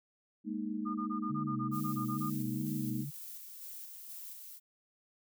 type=chord; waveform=sine; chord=Ab suspended second; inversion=none; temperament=equal with one note detuned; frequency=207.7 / 233.1 / 309.5 Hz; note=Ab3 / Bb3 / Eb4; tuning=0 / 0 / -9 cents; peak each=-38 / -39 / -39 dBFS; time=0.44-3.06 s; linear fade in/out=50 ms
type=tone bursts; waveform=sine; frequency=1216 Hz; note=D#6; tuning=40 cents flat; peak=-37 dBFS; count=12; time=0.85-2.303 s; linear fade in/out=20 ms; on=100 ms; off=23 ms
type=tone with vibrato; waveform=sine; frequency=138.59 Hz; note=C#3; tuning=in tune; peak=-38 dBFS; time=1.29-3.11 s; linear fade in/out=20 ms; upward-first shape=sine; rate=2.3 Hz; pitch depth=120 cents each way
type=noise with tremolo; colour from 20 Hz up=violet; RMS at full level=-46 dBFS; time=1.71-4.6 s; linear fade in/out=50 ms; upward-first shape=square; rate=2.1 Hz; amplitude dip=30%
effects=none